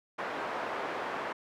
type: band-pass noise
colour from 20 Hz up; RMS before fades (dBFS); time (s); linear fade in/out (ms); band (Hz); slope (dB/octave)
pink; -36; 0.18-1.33; 10; 490 to 1500; 12
effects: none